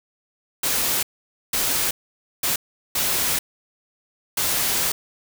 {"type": "noise bursts at uneven times", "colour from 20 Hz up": "white", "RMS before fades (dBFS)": -22, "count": 5, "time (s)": [[0.63, 1.03], [1.53, 1.91], [2.43, 2.56], [2.95, 3.39], [4.37, 4.92]], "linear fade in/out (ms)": 5, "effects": []}